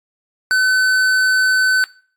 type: tone with tanh clipping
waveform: sine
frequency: 1516 Hz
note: F#6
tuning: 42 cents sharp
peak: -14 dBFS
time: 0.51-1.84 s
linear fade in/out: 0 ms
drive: 14 dB
effects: noise-tail reverb RT60 0.5 s tail -23 dB re dry + AAC 64 kbps